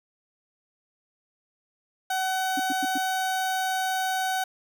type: tone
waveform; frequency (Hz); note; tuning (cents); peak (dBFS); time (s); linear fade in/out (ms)
30% pulse; 754; F#5; +32; -22; 2.1-4.44; 5
type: tone bursts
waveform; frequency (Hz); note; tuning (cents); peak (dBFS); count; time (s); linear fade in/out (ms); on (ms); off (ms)
sine; 279.4; C#4; +14; -27; 4; 2.57-2.979; 5; 28; 99
effects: none